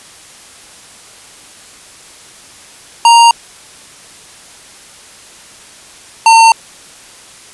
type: tone pair in turn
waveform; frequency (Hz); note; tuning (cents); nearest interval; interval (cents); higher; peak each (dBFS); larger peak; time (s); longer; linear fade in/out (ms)
square; 932.3 / 906.3; A#5 / A#5; 0 / -49; unison; 49; first; -3; neither; 3.05-3.31 / 6.26-6.52; neither; 2
effects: white hiss -37 dBFS RMS until 7.53 s + resampled to 24000 Hz